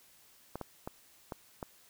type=clicks; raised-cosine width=1 ms; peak=-24 dBFS; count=5; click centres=0.556 / 0.613 / 0.875 / 1.322 / 1.628 s; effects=white hiss -62 dBFS RMS until 1.89 s